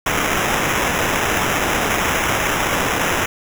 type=noise with sample-and-hold; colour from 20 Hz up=white; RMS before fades=-19 dBFS; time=0.06-3.26 s; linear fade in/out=5 ms; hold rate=4410 Hz; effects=none